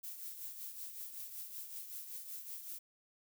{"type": "noise with tremolo", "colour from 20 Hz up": "violet", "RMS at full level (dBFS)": -44, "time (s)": [0.03, 2.79], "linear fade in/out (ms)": 10, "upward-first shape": "triangle", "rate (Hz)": 5.3, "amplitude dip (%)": 60, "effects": []}